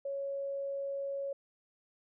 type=tone; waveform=sine; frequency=554.4 Hz; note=C#5; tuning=in tune; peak=-34 dBFS; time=0.05-1.33 s; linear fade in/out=5 ms; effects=none